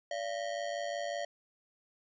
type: ring-modulated tone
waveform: square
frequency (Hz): 632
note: D#5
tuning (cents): +27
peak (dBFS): -32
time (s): 0.11-1.25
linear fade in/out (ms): 2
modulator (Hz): 52.7
effects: resampled to 16000 Hz